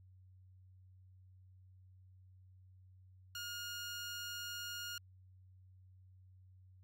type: tone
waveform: 15% pulse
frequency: 1425 Hz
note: F6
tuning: 34 cents sharp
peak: -36 dBFS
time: 3.35-4.98 s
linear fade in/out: 2 ms
effects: added 93 Hz sine -59 dBFS peak until 6.83 s